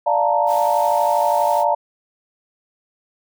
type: chord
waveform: sine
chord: Bb major seventh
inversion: first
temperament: equal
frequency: 587.3 / 698.5 / 880 / 932.3 Hz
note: D5 / F5 / A5 / Bb5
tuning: 0 / 0 / 0 / 0 cents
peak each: -20 dBFS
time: 0.06-1.75 s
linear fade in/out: 10 ms
type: noise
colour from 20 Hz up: white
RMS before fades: -37 dBFS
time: 0.46-1.65 s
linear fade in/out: 50 ms
effects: none